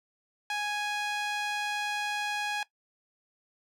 sawtooth tone with band-pass filter, 830.6 Hz, G#5, in tune, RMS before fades -32 dBFS, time 0.5-2.63 s, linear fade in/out 2 ms, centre 2400 Hz, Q 0.73, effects noise-tail reverb RT60 0.1 s tail -18 dB re dry

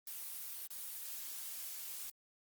blue noise with dropouts, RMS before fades -45 dBFS, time 0.07-2.1 s, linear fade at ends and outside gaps 2 ms, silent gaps 0.671-0.703 s, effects Opus 24 kbps

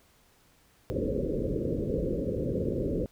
white low-pass noise, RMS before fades -30 dBFS, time 0.9-3.06 s, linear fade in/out 0 ms, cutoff 550 Hz, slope 96 dB/octave, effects pink hiss -63 dBFS RMS until 3.11 s

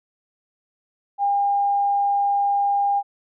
sine tone, 805 Hz, G5, 46 cents sharp, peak -17 dBFS, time 1.18-3.03 s, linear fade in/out 50 ms, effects none

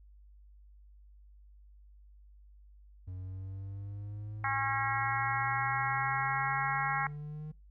triangle exponential sweep, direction up, 91.3 to 154.1 Hz, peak -37 dBFS, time 3.07-7.52 s, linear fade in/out 10 ms
harmonic tone, 271.8 Hz, C#4, 34 cents flat, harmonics 3 / 4 / 5 / 6 / 7 / 8, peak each -35 / -36 / -37 / -38 / -38 / -39 dBFS, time 4.44-7.07 s, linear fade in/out 2 ms
effects noise-tail reverb RT60 0.3 s tail -24 dB re dry + added 50 Hz sine -54 dBFS peak until 7.7 s

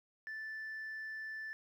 sine tone, 1758 Hz, A6, 2 cents flat, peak -39 dBFS, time 0.27-1.53 s, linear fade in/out 0 ms, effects tanh soft clip ceiling -39 dBFS + 12-bit

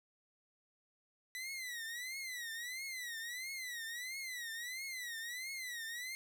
sawtooth tone with vibrato, 1975.5 Hz, B6, in tune, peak -38 dBFS, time 1.35-6.15 s, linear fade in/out 0 ms, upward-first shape triangle, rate 1.5 Hz, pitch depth 180 cents each way, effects none

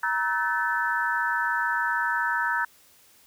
sine tone cluster, 946 / 1304 / 1520 / 1747 Hz, A#5 / E6 / F#6 / A6, +25 / -19 / +46 / -13 cents, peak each -28 / -31 / -27 / -29 dBFS, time 0.03-2.65 s, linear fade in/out 5 ms, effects white hiss -57 dBFS RMS until 3.26 s

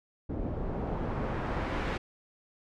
pink noise with low-pass filter sweep, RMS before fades -33 dBFS, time 0.29-1.98 s, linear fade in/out 10 ms, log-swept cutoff 450 to 2400 Hz, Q 0.81, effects none

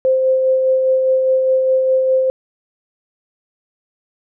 sine tone with tremolo, 522 Hz, C5, 4 cents flat, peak -10 dBFS, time 0.05-2.3 s, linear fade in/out 0 ms, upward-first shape sine, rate 4.9 Hz, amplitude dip 30%, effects none

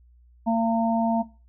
harmonic tone, 227.8 Hz, A#3, 40 cents flat, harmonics 1 / 3 / 4, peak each -21 / -26 / -27 dBFS, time 0.46-1.23 s, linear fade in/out 20 ms, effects noise-tail reverb RT60 0.3 s tail -17 dB re dry + added 60 Hz sine -52 dBFS peak until 1.48 s

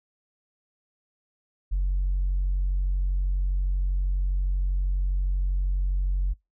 sine tone, 46.25 Hz, F#1, in tune, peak -20 dBFS, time 1.71-6.34 s, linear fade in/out 20 ms, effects noise-tail reverb RT60 0.2 s tail -26 dB re dry + tanh soft clip ceiling -19 dBFS

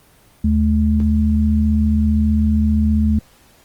sine tone pair together, 76.8 / 215.2 Hz, D#2 / A3, -22 / -38 cents, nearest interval octave + tritone, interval 1784 cents, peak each -15 dBFS, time 0.44-3.19 s, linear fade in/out 5 ms, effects pink hiss -51 dBFS RMS until 3.64 s + Opus 24 kbps

